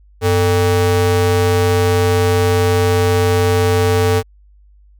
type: ring-modulated tone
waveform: square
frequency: 173.8 Hz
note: F3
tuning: 8 cents flat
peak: -9 dBFS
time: 0.21-4.23 s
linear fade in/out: 50 ms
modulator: 270 Hz
effects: added 50 Hz sine -44 dBFS peak until 4.99 s